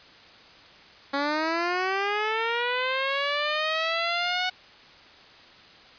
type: linear sweep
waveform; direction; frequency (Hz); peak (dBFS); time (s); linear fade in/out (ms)
10% pulse; up; 275.6 to 740; -16; 1.13-4.5; 10
effects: white hiss -50 dBFS RMS until 5.98 s + resampled to 11025 Hz